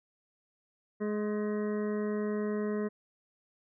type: harmonic tone with a mistuned harmonic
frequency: 210 Hz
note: G#3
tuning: 19 cents sharp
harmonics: 1 / 2 / 3 / 5 / 6 / 7 / 8 / 9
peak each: -32 / -33 / -43 / -47 / -51 / -53 / -56 / -49 dBFS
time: 1-2.89 s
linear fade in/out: 20 ms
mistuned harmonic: 7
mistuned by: +49 cents
effects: none